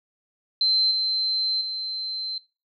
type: tone with level steps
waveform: sine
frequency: 4100 Hz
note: C8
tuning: 36 cents flat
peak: -18 / -22 / -28 dBFS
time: 0.61-2.38 s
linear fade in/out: 2 ms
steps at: 0.91 / 1.61 s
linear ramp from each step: 2 ms
effects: noise-tail reverb RT60 0.3 s tail -21 dB re dry